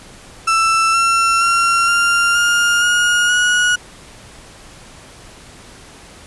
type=tone with pitch steps; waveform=35% pulse; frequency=1330 / 1350.1 / 1370.6 / 1391.3 / 1412.3 / 1433.7 / 1455.4 Hz; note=E6 / E6 / F6 / F6 / F6 / F6 / F#6; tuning=+15 / +41 / -33 / -7 / +19 / +45 / -29 cents; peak=-10 dBFS; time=0.47-3.76 s; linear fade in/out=10 ms; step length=470 ms; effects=pink hiss -40 dBFS RMS until 6.26 s + resampled to 24000 Hz

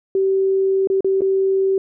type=tone with dropouts; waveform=sine; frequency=385.4 Hz; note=G4; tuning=29 cents flat; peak=-14 dBFS; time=0.15-1.78 s; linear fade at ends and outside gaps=2 ms; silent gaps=0.873-0.9 / 1.007-1.045 / 1.208-1.218 s; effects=none

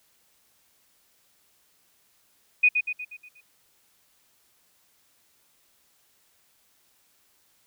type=tone with echo; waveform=sine; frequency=2478 Hz; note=D#7; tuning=8 cents flat; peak=-14 dBFS; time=2.63-2.69 s; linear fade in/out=10 ms; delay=120 ms; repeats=6; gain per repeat=-6 dB; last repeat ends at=3.41 s; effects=white hiss -65 dBFS RMS until 7.66 s

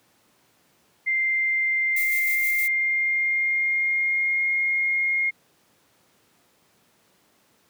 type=tone with pitch glide; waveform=sine; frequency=2093 to 2139 Hz; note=C7 to C7; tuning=0 to +38 cents; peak=-20 dBFS; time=1.06-5.31 s; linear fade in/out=20 ms; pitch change=+38 cents; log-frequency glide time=1.84-4.5 s
type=noise with tremolo; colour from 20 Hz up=violet; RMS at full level=-31 dBFS; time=1.96-2.68 s; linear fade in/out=5 ms; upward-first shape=square; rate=6.4 Hz; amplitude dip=35%
effects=pink hiss -62 dBFS RMS until 7.69 s + high-pass 150 Hz 12 dB/octave

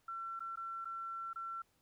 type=tone with dropouts; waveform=sine; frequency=1350 Hz; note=E6; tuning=41 cents sharp; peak=-40 dBFS; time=0.08-1.62 s; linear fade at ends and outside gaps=5 ms; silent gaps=0.394-0.404 / 0.558-0.572 / 0.847-0.854 / 1.332-1.358 s; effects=pink hiss -75 dBFS RMS until 1.81 s

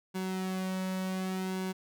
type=tone with flanger; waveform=sawtooth; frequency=187.4 Hz; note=F#3; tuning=22 cents sharp; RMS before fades=-34 dBFS; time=0.14-1.73 s; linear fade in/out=20 ms; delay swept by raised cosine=1.6 to 2.53 ms; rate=0.67 Hz; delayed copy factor=-0.6; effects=none

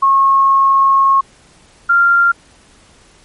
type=tone pair in turn; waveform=sine; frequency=1088 / 1389 Hz; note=C#6 / F6; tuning=-33 / -10 cents; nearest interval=major third; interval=423 cents; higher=second; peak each=-7 dBFS; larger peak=neither; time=0.02-1.21 / 1.89-2.32 s; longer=first; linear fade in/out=10 ms; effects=pink hiss -47 dBFS RMS until 3.24 s + MP3 48 kbps

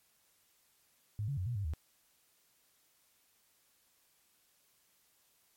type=tone with pitch steps; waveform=sine; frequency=105.1 / 140.4 / 91.8 / 121.2 / 100.3 / 76.6 Hz; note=G#2 / C#3 / F#2 / B2 / G2 / D#2; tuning=+21 / +22 / -13 / -32 / +40 / -27 cents; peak=-33 dBFS; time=1.19-1.736 s; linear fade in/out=0 ms; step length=91 ms; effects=white hiss -71 dBFS RMS until 5.56 s + MP3 64 kbps

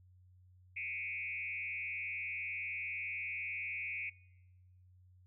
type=tone with frequency modulation; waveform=sine; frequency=2349 Hz; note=D7; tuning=in tune; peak=-38 dBFS; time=0.76-4.1 s; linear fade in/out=10 ms; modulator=129 Hz; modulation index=1.7; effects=noise-tail reverb RT60 1.0 s tail -23 dB re dry + added 91 Hz sine -60 dBFS peak until 5.26 s

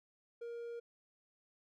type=tone; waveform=triangle; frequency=470 Hz; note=A#4; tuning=14 cents sharp; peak=-40 dBFS; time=0.41-0.8 s; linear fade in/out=10 ms; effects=none

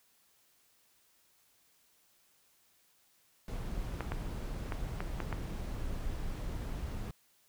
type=noise; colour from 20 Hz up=brown; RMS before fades=-38 dBFS; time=3.48-7.11 s; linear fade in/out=2 ms
type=clicks; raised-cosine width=0.5 ms; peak=-21 dBFS; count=6; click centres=4.007 / 4.12 / 4.722 / 5.005 / 5.203 / 5.327 s
effects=white hiss -69 dBFS RMS until 7.48 s

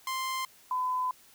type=tone pair in turn; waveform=sawtooth / sine; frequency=1046.5 / 1010.4 Hz; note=C6 / B5; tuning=0 / +39 cents; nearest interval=minor second; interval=61 cents; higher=first; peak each=-27 dBFS; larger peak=neither; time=0.07-0.45 / 0.71-1.11 s; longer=second; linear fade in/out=2 ms; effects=white hiss -58 dBFS RMS until 1.34 s

